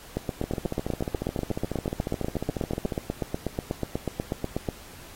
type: two click trains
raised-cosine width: 2 ms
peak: -13 / -15 dBFS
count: 38 / 36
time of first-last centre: 0.17-4.688 / 0.44-2.922 s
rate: 8.19 / 14.1 Hz
effects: pink hiss -47 dBFS RMS until 5.15 s + AAC 48 kbps